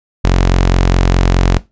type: tone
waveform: sawtooth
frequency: 44.82 Hz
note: F1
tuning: 46 cents sharp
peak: -4 dBFS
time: 0.24-1.58 s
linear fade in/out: 10 ms
effects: noise-tail reverb RT60 0.2 s tail -17 dB re dry + resampled to 16000 Hz